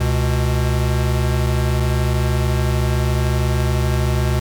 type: tone pair together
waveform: square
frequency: 69.92 / 123.47 Hz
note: C#2 / B2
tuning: +16 / 0 cents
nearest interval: minor seventh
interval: 984 cents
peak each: -19 dBFS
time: 0-4.4 s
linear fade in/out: 10 ms
effects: none